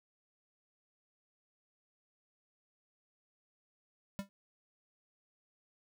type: tone with exponential decay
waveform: square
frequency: 197.9 Hz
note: G3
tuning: 17 cents sharp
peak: -33 dBFS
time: 4.19-4.29 s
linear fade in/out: 0 ms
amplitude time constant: 21 ms
effects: none